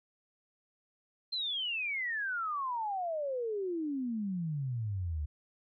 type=exponential sweep; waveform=sine; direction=down; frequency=4186 to 71.2 Hz; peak=-32 dBFS; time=1.32-5.26 s; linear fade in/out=10 ms; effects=none